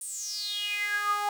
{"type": "tone with high-pass filter sweep", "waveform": "sawtooth", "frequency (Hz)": 412.5, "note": "G#4", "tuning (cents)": -12, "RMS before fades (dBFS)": -31, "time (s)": [0.01, 1.29], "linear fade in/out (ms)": 2, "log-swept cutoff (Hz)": [9400, 870], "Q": 8.9, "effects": []}